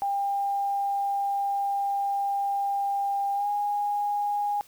sine tone with pitch glide, 799 to 821.5 Hz, G5 to G#5, +33 to -19 cents, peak -24 dBFS, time 0.02-4.61 s, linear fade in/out 0 ms, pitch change +48 cents, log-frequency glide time 3.34-3.48 s, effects white hiss -55 dBFS RMS until 4.67 s

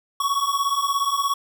square beating tone pair, 1108.7 / 1125.7 Hz, C#6 / C#6, 0 / +26 cents, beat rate 17 Hz, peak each -24 dBFS, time 0.2-1.34 s, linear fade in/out 5 ms, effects none

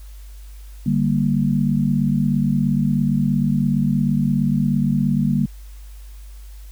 sine chord, G minor, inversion second, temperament equal, 146.83 / 196 / 233.1 Hz, D3 / G3 / Bb3, 0 / 0 / 0 cents, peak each -20 dBFS, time 0.86-5.46 s, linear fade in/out 5 ms, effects added 50 Hz sine -35 dBFS peak until 6.71 s + white hiss -52 dBFS RMS until 6.71 s

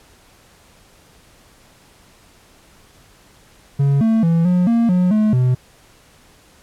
triangle tone with pitch steps, 139.8 / 223.4 / 166.4 / 179.3 / 232.3 / 180.6 / 214.5 / 126.3 Hz, C#3 / A3 / E3 / F3 / A#3 / F#3 / A3 / B2, +15 / +27 / +17 / +46 / -6 / -42 / -44 / +39 cents, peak -10 dBFS, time 3.79-5.55 s, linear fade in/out 10 ms, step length 220 ms, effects pink hiss -50 dBFS RMS until 6.62 s + low-pass 12000 Hz 12 dB/octave

